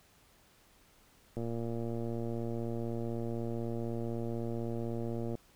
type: click train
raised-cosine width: 2 ms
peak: -25 dBFS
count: 463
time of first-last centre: 1.37-5.353 s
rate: 116 Hz
effects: pink hiss -64 dBFS RMS until 5.55 s